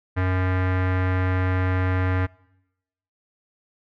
square tone with low-pass filter, 92.5 Hz, F#2, in tune, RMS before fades -22 dBFS, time 0.16-2.27 s, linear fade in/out 20 ms, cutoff 1800 Hz, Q 2.5, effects noise-tail reverb RT60 0.9 s tail -24 dB re dry

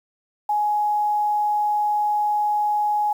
sine tone with quantisation, 837 Hz, G#5, 13 cents sharp, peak -18 dBFS, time 0.49-3.13 s, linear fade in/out 5 ms, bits 8, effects none

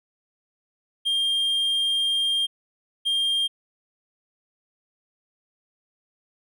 triangle tone pair in turn, 3204 / 3204 Hz, G7 / G7, +37 / +37 cents, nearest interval unison, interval 0 cents, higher neither, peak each -19 dBFS, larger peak neither, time 1.05-2.47 / 3.05-3.48 s, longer first, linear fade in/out 20 ms, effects none

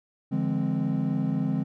triangle chord, D half-diminished seventh, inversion none, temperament equal with one note detuned, 146.83 / 170.33 / 207.7 / 261.6 Hz, D3 / F3 / Ab3 / C4, 0 / -43 / 0 / 0 cents, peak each -27 dBFS, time 0.31-1.64 s, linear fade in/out 20 ms, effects tanh soft clip ceiling -14 dBFS

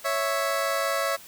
20% pulse tone pair together, 554.4 / 659.3 Hz, C#5 / E5, 0 / 0 cents, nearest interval minor third, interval 300 cents, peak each -22 / -22 dBFS, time 0.04-1.17 s, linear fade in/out 20 ms, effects white hiss -47 dBFS RMS until 1.27 s

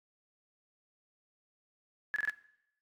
sine tone bursts, 1706 Hz, G#6, 46 cents sharp, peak -28 dBFS, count 4, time 2.14-2.296 s, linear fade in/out 0 ms, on 21 ms, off 24 ms, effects noise-tail reverb RT60 0.8 s tail -19 dB re dry + AAC 64 kbps

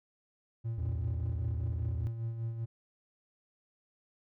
triangle tone with tremolo, 114.5 Hz, A#2, 31 cents flat, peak -29 dBFS, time 0.64-2.66 s, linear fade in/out 20 ms, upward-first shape sine, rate 5.1 Hz, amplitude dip 55%
triangle tone with vibrato, 82.1 Hz, E2, 6 cents flat, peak -30 dBFS, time 0.78-2.07 s, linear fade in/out 0 ms, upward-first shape sine, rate 15 Hz, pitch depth 190 cents each way
effects tanh soft clip ceiling -25 dBFS

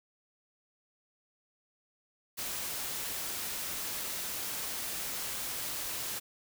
white noise, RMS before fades -37 dBFS, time 2.37-6.2 s, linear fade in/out 20 ms, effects none

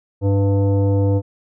sine tone with frequency modulation, 100 Hz, G2, 35 cents sharp, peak -13 dBFS, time 0.21-1.22 s, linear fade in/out 50 ms, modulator 396 Hz, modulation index 0.76, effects none

